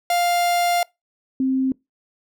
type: tone pair in turn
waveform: 45% pulse / sine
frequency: 700 / 263.1 Hz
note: F5 / C4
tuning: +4 / +10 cents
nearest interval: octave + perfect fourth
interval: 1694 cents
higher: first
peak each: -17 dBFS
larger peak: neither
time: 0.1-0.83 / 1.4-1.72 s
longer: first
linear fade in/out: 2 ms
effects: noise-tail reverb RT60 0.2 s tail -24 dB re dry